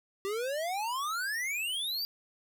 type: exponential sweep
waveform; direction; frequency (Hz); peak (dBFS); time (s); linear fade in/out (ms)
square; up; 383.9 to 4807; -32; 0.25-2.05; 0
effects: 10-bit